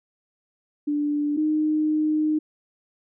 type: tone pair in turn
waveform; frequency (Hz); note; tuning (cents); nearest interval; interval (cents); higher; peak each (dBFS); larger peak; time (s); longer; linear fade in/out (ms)
sine; 293.7 / 307.3; D4 / D#4; 0 / -21; minor second; 79; second; -21 / -19; second; 0.87-1.37 / 1.37-2.39; second; 10
effects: none